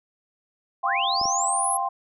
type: chord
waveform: sine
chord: F suspended second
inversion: none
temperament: just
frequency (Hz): 698.5 / 785.8 / 1047.7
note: F5 / G5 / C6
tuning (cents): 0 / +4 / +2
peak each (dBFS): -30 / -26 / -27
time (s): 0.83-1.89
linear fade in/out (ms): 10
type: linear sweep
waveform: sine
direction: up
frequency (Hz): 987.8 to 11280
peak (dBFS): -24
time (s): 0.85-1.77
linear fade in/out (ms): 5
type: clicks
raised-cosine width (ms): 2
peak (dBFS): -24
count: 2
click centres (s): 1.214 / 1.256
effects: none